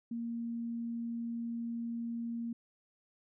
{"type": "tone", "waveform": "sine", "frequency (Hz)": 233.1, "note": "A#3", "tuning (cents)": 0, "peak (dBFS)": -35, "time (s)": [0.11, 2.53], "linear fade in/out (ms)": 5, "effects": []}